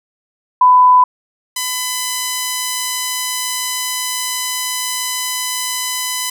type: tone pair in turn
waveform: sine / 5% pulse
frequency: 1000 / 1005.8 Hz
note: B5 / B5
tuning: +21 / +31 cents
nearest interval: unison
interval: 10 cents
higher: second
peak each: -5 / -6 dBFS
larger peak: first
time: 0.61-1.04 / 1.56-6.3 s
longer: second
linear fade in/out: 5 ms
effects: none